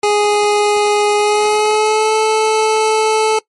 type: tone with pitch glide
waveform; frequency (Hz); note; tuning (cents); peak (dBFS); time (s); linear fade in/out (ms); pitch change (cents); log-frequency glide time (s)
25% pulse; 415.3 to 436.2; G#4 to A4; 0 to -15; -7; 0.03-3.39; 5; +85; 1.16-2.14
effects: noise-tail reverb RT60 0.1 s tail -22 dB re dry + MP3 48 kbps